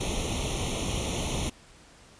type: noise with comb filter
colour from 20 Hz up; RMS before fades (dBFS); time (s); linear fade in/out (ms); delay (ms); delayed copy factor
pink; -30; 0-1.5; 10; 0.31; +1
effects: pink hiss -54 dBFS RMS until 2.19 s + resampled to 22050 Hz